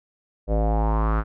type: tone with low-pass filter sweep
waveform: square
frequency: 54.3 Hz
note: A1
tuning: 22 cents flat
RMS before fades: -21 dBFS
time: 0.47-1.24 s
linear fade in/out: 50 ms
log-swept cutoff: 560 to 1400 Hz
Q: 4.6
effects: none